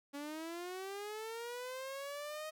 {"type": "linear sweep", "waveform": "sawtooth", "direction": "up", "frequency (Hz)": [280, 628], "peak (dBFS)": -38, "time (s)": [0.13, 2.51], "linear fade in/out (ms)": 20, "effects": []}